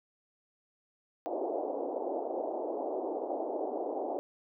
white band-pass noise, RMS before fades -35 dBFS, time 1.26-4.19 s, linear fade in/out 0 ms, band 290 to 770 Hz, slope 48 dB/octave, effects none

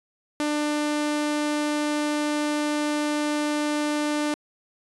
sawtooth tone, 297.8 Hz, D4, 24 cents sharp, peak -19 dBFS, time 0.4-4.34 s, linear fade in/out 0 ms, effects resampled to 24000 Hz

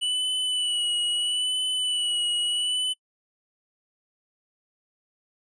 square tone with vibrato, 2960 Hz, F#7, in tune, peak -24 dBFS, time 0.01-2.94 s, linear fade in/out 20 ms, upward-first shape sine, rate 0.76 Hz, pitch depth 32 cents each way, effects noise-tail reverb RT60 0.1 s tail -26 dB re dry + resampled to 22050 Hz

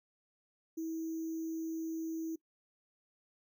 sine tone with sample-and-hold, 324.4 Hz, E4, 28 cents flat, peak -35 dBFS, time 0.77-2.36 s, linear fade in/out 10 ms, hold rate 6300 Hz, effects noise-tail reverb RT60 0.1 s tail -20 dB re dry

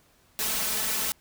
white noise with comb filter, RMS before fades -28 dBFS, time 0.39-1.12 s, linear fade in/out 0 ms, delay 4.6 ms, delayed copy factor +0.75, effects pink hiss -62 dBFS RMS until 1.2 s

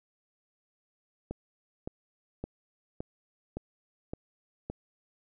click train, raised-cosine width 2 ms, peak -22 dBFS, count 7, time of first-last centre 1.31-4.7 s, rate 1.77 Hz, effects none

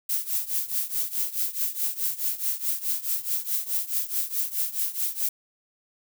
violet noise with tremolo, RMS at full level -24 dBFS, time 0.09-5.29 s, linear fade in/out 5 ms, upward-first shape triangle, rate 4.7 Hz, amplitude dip 90%, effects none

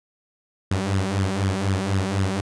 sawtooth tone with flanger, 96.8 Hz, G2, 21 cents flat, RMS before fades -23 dBFS, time 0.71-2.41 s, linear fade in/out 5 ms, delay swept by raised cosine 0.58 to 5.28 ms, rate 4 Hz, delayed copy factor +0.7, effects resampled to 22050 Hz

